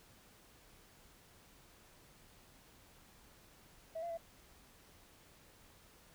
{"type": "tone with pitch steps", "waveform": "sine", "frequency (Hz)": [649, 684, 667], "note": ["E5", "F5", "E5"], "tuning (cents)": [-27, -36, 20], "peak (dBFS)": -38, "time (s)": [3.95, 4.175], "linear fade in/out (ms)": 10, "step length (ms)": 75, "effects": ["tanh soft clip ceiling -35 dBFS", "pink hiss -63 dBFS RMS until 6.14 s"]}